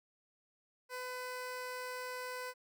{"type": "tone", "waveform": "15% pulse", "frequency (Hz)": 503, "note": "B4", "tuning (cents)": 32, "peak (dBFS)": -34, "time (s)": [0.89, 2.54], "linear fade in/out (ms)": 50, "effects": []}